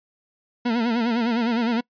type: tone with vibrato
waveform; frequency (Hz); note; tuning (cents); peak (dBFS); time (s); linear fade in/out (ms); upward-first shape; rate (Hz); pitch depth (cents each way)
40% pulse; 233.1; A#3; 0; -19; 0.65-1.81; 10; sine; 9.8; 88
effects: noise-tail reverb RT60 0.1 s tail -25 dB re dry + resampled to 11025 Hz